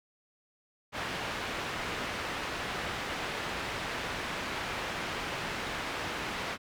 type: low-pass noise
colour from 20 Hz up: white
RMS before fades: -36 dBFS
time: 0.92-6.58 s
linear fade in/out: 50 ms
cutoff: 2300 Hz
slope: 12 dB/octave
effects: none